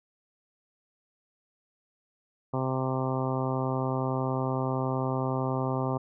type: harmonic tone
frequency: 130.81 Hz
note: C3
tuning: in tune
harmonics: 1 / 2 / 3 / 4 / 5 / 6 / 7 / 8 / 9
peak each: -30 / -33 / -35 / -36 / -37 / -38 / -38 / -39 / -40 dBFS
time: 2.53-5.98 s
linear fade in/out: 10 ms
effects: none